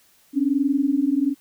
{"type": "tone pair together", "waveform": "sine", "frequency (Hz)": [266.9, 288], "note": ["C4", "D4"], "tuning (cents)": [35, -34], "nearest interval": "minor second", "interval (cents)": 131, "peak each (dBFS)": [-21, -20], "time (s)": [0.33, 1.35], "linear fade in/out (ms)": 50, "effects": ["white hiss -58 dBFS RMS until 1.4 s"]}